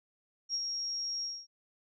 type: tone with ADSR envelope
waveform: sine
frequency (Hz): 5588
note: F8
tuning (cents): 0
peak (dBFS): -29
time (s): 0.49-1.47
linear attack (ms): 52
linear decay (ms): 47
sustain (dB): -4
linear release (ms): 240
effects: none